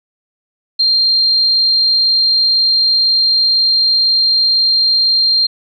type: tone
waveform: sine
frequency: 4186 Hz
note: C8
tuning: in tune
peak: -9 dBFS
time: 0.79-5.47 s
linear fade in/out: 10 ms
effects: none